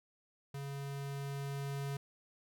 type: tone with level ramp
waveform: square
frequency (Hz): 139.6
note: C#3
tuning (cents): +13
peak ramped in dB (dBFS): -41 to -37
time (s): 0.54-1.97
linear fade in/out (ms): 5
effects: none